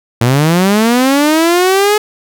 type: linear sweep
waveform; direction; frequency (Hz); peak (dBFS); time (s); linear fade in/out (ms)
sawtooth; up; 113.3 to 426.9; -4; 0.21-1.98; 5
effects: none

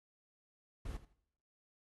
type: noise with echo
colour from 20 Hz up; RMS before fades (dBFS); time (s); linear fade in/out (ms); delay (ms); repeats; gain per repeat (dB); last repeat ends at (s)
brown; -42; 0.85-0.97; 5; 81; 2; -15; 1.132
effects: noise-tail reverb RT60 0.8 s tail -23 dB re dry + AAC 32 kbps

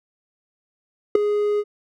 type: tone with ADSR envelope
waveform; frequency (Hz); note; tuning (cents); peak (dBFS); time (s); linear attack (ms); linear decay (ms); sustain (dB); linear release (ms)
triangle; 415.3; G#4; 0; -4; 1.15-1.64; 4; 6; -12; 47
effects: none

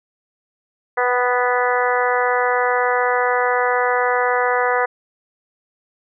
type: harmonic tone with a mistuned harmonic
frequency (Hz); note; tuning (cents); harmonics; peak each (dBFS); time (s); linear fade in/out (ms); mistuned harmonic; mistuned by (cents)
246.9; B3; 0; 2 / 3 / 4 / 5 / 6 / 7 / 8; -20 / -22 / -23 / -24 / -25 / -25 / -26; 0.97-4.86; 10; 3; +16
effects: none

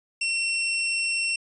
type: tone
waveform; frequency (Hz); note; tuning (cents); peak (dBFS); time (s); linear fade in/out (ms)
sawtooth; 2716; F7; -49; -20; 0.21-1.36; 5
effects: resampled to 22050 Hz

